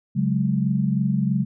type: chord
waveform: sine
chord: C# suspended fourth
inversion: none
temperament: just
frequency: 138.59 / 184.79 / 207.9 Hz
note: C#3 / F#3 / G#3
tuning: 0 / -2 / +2 cents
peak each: -23 dBFS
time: 0.15-1.45 s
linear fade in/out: 20 ms
effects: none

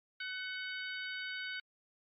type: harmonic tone with a mistuned harmonic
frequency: 751 Hz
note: F#5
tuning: 26 cents sharp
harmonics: 2 / 3 / 4 / 5 / 6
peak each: -41 / -45 / -47 / -49 / -51 dBFS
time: 0.2-1.6 s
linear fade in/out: 5 ms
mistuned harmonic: 3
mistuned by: -34 cents
effects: AAC 64 kbps

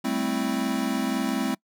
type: chord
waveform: square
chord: A minor seventh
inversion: third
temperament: equal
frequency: 196 / 220 / 261.6 / 329.6 Hz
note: G3 / A3 / C4 / E4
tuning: 0 / 0 / 0 / 0 cents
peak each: -33 / -30 / -28 / -33 dBFS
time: 0.04-1.55 s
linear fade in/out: 10 ms
effects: noise-tail reverb RT60 0.1 s tail -25 dB re dry

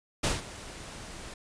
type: noise with ADSR envelope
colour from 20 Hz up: pink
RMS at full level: -26 dBFS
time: 0.23-1.34 s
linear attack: 12 ms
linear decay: 170 ms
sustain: -17 dB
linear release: 4 ms
effects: resampled to 22050 Hz

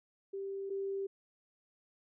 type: tone pair in turn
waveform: sine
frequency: 392 / 392 Hz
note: G4 / G4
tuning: 0 / 0 cents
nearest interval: unison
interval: 0 cents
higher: neither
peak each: -37 / -34 dBFS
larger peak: second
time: 0.33-0.7 / 0.7-1.07 s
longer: neither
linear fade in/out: 10 ms
effects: none

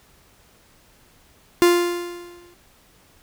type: tone with exponential decay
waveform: 45% pulse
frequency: 349.2 Hz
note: F4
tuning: in tune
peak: -10 dBFS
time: 1.62-2.54 s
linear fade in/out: 0 ms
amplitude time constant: 200 ms
effects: pink hiss -55 dBFS RMS until 3.22 s

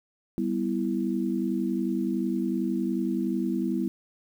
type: chord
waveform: sine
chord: E minor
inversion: first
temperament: equal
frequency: 196 / 246.9 / 329.6 Hz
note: G3 / B3 / E4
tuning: 0 / 0 / 0 cents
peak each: -29 dBFS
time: 0.38-3.88 s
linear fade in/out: 0 ms
effects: 9-bit

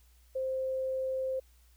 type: tone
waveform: sine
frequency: 524 Hz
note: C5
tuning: 2 cents sharp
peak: -30 dBFS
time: 0.35-1.4 s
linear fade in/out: 10 ms
effects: added 60 Hz sine -59 dBFS peak until 1.76 s + white hiss -68 dBFS RMS until 1.76 s

